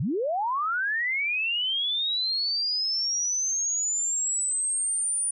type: linear sweep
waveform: sine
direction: up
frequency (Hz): 103.6 to 9500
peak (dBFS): -24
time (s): 0-5.31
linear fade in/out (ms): 5
effects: none